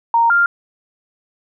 sine tone pair in turn, 928 / 1396.9 Hz, A#5 / F6, -8 / 0 cents, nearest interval perfect fifth, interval 708 cents, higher second, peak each -10 dBFS, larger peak neither, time 0.14-0.3 / 0.3-0.46 s, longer neither, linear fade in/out 2 ms, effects none

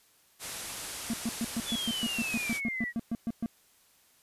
white low-pass noise, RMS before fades -40 dBFS, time 0.39-2.61 s, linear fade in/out 50 ms, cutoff 12000 Hz, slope 48 dB/octave
triangle tone bursts, 229.9 Hz, A#3, 24 cents flat, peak -26 dBFS, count 16, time 1.1-3.46 s, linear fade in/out 0 ms, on 35 ms, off 120 ms
sine exponential sweep, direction down, 3520 to 1893 Hz, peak -32 dBFS, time 1.65-2.93 s, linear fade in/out 50 ms
effects white hiss -64 dBFS RMS until 4.22 s + resampled to 32000 Hz

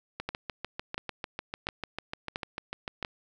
two click trains, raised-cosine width 0.3 ms, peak -18 / -16 dBFS, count 20 / 5, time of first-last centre 0.2-3.027 / 0.29-3.049 s, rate 6.72 / 1.45 Hz, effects none

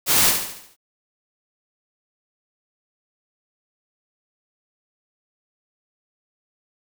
white noise with echo, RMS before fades -17 dBFS, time 0.06-0.34 s, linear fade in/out 50 ms, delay 71 ms, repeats 6, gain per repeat -6 dB, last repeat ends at 0.766 s, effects none

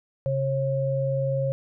sine tone pair together, 135.5 / 542 Hz, C#3 / C#5, -39 / -39 cents, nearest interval 2 octaves, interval 2400 cents, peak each -25 dBFS, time 0.26-1.52 s, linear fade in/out 0 ms, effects none

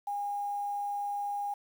sine tone with quantisation, 814 Hz, G#5, 35 cents flat, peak -31 dBFS, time 0.07-1.54 s, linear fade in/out 5 ms, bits 9, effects none

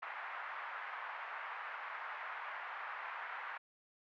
pink band-pass noise, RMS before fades -45 dBFS, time 0.02-3.58 s, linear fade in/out 10 ms, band 890 to 2000 Hz, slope 24 dB/octave, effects none

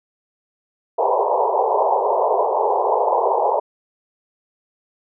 white band-pass noise, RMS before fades -18 dBFS, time 0.98-3.6 s, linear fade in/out 10 ms, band 390 to 1000 Hz, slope 96 dB/octave, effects none

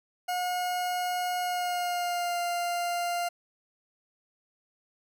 40% pulse tone with pitch glide, 721 to 698.1 Hz, F#5 to F5, -45 to -1 cents, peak -27 dBFS, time 0.28-3.29 s, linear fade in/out 10 ms, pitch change -56 cents, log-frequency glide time 1.4-2.4 s, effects none

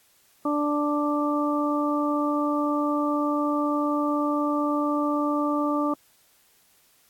harmonic tone, 294 Hz, D4, 2 cents sharp, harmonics 1 / 2 / 3 / 4, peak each -24 / -29 / -33 / -28 dBFS, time 0.45-5.94 s, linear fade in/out 5 ms, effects white hiss -61 dBFS RMS until 7.09 s + AAC 64 kbps

